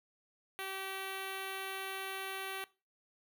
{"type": "tone with notch filter", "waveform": "5% pulse", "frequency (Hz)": 385, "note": "G4", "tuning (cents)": -31, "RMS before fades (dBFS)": -41, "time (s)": [0.59, 2.64], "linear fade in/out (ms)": 0, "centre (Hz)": 5100, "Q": 1.2, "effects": ["noise-tail reverb RT60 0.3 s tail -20 dB re dry"]}